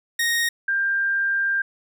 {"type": "tone pair in turn", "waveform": ["sawtooth", "sine"], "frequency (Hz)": [1864.7, 1591.7], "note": ["A#6", "G6"], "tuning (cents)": [0, 26], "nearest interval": "minor third", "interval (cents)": 274, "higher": "first", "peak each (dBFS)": [-16, -19], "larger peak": "first", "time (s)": [[0.19, 0.49], [0.68, 1.62]], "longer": "second", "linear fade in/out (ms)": 5, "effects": []}